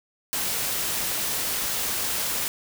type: noise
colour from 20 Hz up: white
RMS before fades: -27 dBFS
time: 0.33-2.48 s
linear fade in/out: 0 ms
effects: none